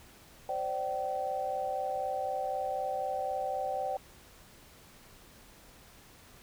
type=chord; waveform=sine; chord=C suspended second; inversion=none; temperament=equal with one note detuned; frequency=523.3 / 587.3 / 768.7 Hz; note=C5 / D5 / G5; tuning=0 / 0 / -34 cents; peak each=-37 / -37 / -33 dBFS; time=0.49-3.97 s; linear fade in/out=2 ms; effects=pink hiss -56 dBFS RMS until 6.42 s